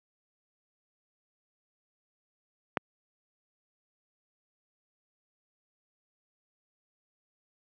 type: click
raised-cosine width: 0.5 ms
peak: -10 dBFS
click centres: 2.772 s
effects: high-pass 150 Hz 12 dB/octave